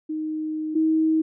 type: tone pair in turn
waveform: sine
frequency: 311.1 / 317.3 Hz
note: D#4 / D#4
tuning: 0 / +34 cents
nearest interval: unison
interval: 34 cents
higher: second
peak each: -25 / -17 dBFS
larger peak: second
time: 0.09-0.75 / 0.75-1.22 s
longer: first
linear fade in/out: 10 ms
effects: none